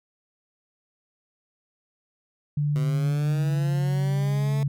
sine tone with pitch glide, 146.83 to 140.69 Hz, D3 to C#3, 0 to +26 cents, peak -21 dBFS, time 2.57-4.68 s, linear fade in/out 5 ms, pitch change -74 cents, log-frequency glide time 3.31-3.88 s
15% pulse linear sweep, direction up, 125 to 220.9 Hz, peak -27 dBFS, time 2.76-4.63 s, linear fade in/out 0 ms
effects none

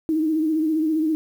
sine tone with vibrato, 314.2 Hz, D#4, 17 cents sharp, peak -18 dBFS, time 0.09-1.15 s, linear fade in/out 0 ms, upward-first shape sine, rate 15 Hz, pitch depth 53 cents each way, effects 8-bit

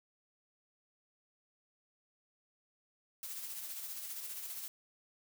blue noise with tremolo, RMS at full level -42 dBFS, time 3.23-4.68 s, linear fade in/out 0 ms, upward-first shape sine, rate 15 Hz, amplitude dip 40%, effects none

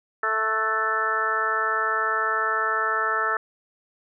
harmonic tone with a mistuned harmonic, 220 Hz, A3, in tune, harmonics 2 / 3 / 4 / 5 / 6 / 7 / 8, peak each -32 / -34 / -34 / -32 / -24 / -32 / -27 dBFS, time 0.23-3.37 s, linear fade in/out 2 ms, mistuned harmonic 7, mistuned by -39 cents, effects none

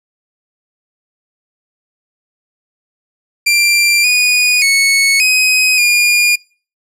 sawtooth tone with pitch steps, 2369 / 2466 / 2207 / 2519 / 2426 Hz, D7 / D#7 / C#7 / D#7 / D#7, +14 / -16 / -8 / +21 / -44 cents, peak -5 dBFS, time 3.46-6.36 s, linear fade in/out 10 ms, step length 580 ms, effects noise-tail reverb RT60 0.4 s tail -25 dB re dry + low-pass 12000 Hz 12 dB/octave

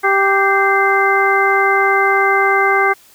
harmonic tone with a mistuned harmonic, 391.9 Hz, G4, in tune, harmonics 1 / 2 / 3 / 4 / 5, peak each -17 / -17 / -17 / -17 / -17 dBFS, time 0.03-2.94 s, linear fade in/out 20 ms, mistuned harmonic 5, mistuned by +97 cents, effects white hiss -47 dBFS RMS until 3.14 s

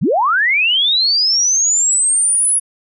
sine linear sweep, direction up, 100 to 10480 Hz, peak -11 dBFS, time 0.01-2.6 s, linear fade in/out 20 ms, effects none

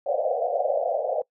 pink band-pass noise, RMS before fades -25 dBFS, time 0.06-1.22 s, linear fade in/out 5 ms, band 490 to 740 Hz, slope 96 dB/octave, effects noise-tail reverb RT60 0.1 s tail -23 dB re dry

